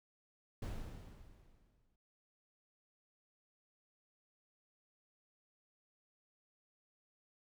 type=noise with exponential decay; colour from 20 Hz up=brown; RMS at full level=-39 dBFS; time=0.62-1.96 s; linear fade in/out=5 ms; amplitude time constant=290 ms; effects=none